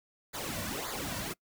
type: noise with flanger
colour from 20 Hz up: pink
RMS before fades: -37 dBFS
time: 0.33-1.34 s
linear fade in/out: 20 ms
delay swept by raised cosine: 0.35 to 2.45 ms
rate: 1.8 Hz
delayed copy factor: -0.8
effects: noise-tail reverb RT60 0.1 s tail -24 dB re dry